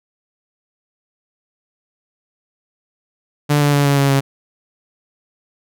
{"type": "tone with pitch steps", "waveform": "sawtooth", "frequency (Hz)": [146.83, 144.89, 142.98, 141.09, 139.23, 137.39], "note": ["D3", "D3", "D3", "C#3", "C#3", "C#3"], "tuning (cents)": [0, -23, -46, 31, 8, -15], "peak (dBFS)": -8, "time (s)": [3.49, 4.21], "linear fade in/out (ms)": 20, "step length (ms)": 120, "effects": []}